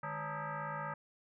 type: tone with frequency modulation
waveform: sine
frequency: 152.4 Hz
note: D#3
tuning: 36 cents flat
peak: -37 dBFS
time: 0.03-0.94 s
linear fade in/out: 5 ms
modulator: 361 Hz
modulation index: 4.2
effects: none